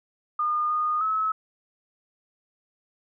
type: tone with pitch steps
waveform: sine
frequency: 1217 / 1228 / 1292 Hz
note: D#6 / D#6 / E6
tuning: -39 / -23 / -35 cents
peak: -22 dBFS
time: 0.39-1.32 s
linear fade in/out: 5 ms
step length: 310 ms
effects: none